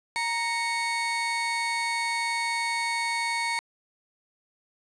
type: tone pair together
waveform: 35% pulse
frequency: 931 / 2214 Hz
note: A#5 / C#7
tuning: -2 / -3 cents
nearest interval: octave + minor third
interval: 1499 cents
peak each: -27 dBFS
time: 0.16-3.59 s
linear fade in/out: 0 ms
effects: resampled to 22050 Hz + 8-bit